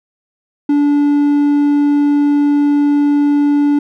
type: tone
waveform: triangle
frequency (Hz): 289.5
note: D4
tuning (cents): -25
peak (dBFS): -7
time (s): 0.69-3.79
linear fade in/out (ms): 5
effects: none